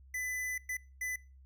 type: tone bursts at uneven times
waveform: square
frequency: 2003 Hz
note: B6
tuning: 24 cents sharp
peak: -35 dBFS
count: 3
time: 0.14-0.58 / 0.69-0.77 / 1.01-1.16 s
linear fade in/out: 5 ms
effects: noise-tail reverb RT60 0.3 s tail -21 dB re dry + added 66 Hz sine -54 dBFS peak until 1.45 s